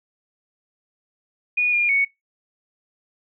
sine tone with pitch steps, 2457 / 2414 / 2223 Hz, D#7 / D7 / C#7, -22 / +47 / +4 cents, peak -16 dBFS, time 1.57-2.05 s, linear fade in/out 10 ms, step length 160 ms, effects noise-tail reverb RT60 0.2 s tail -23 dB re dry

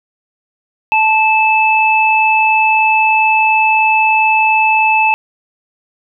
sine tone pair together, 875 / 2622 Hz, A5 / E7, -10 / -10 cents, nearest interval octave + perfect fifth, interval 1900 cents, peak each -11 dBFS, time 0.92-5.14 s, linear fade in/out 0 ms, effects none

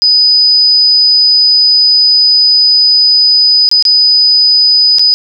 sine tone with dropouts, 4985 Hz, D#8, 2 cents sharp, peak -4 dBFS, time 0.02-5.14 s, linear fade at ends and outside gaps 0 ms, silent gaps 3.69-3.714 / 3.825-3.852 / 4.985-4.994 s, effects none

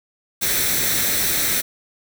white noise with comb filter, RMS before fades -20 dBFS, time 0.41-1.62 s, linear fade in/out 20 ms, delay 0.51 ms, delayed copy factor +0.55, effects none

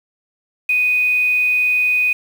sine tone with quantisation, 2489 Hz, D#7, in tune, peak -13 dBFS, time 0.69-2.13 s, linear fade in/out 5 ms, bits 6, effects none

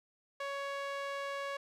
sawtooth tone with band-pass filter, 558 Hz, C#5, 11 cents sharp, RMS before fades -39 dBFS, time 0.4-1.57 s, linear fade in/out 5 ms, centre 1400 Hz, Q 0.67, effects none

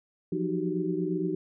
sine tone cluster, 171.4 / 180 / 308.3 / 372.7 / 395.2 Hz, F3 / F#3 / D#4 / F#4 / G4, -32 / -47 / -16 / +13 / +14 cents, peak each -33 / -36 / -31 / -31 / -38 dBFS, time 0.32-1.35 s, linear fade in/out 5 ms, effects none

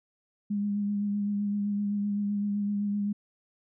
sine tone with vibrato, 204.2 Hz, G#3, 29 cents flat, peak -26 dBFS, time 0.5-3.13 s, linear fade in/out 10 ms, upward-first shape sine, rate 7.8 Hz, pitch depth 21 cents each way, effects none

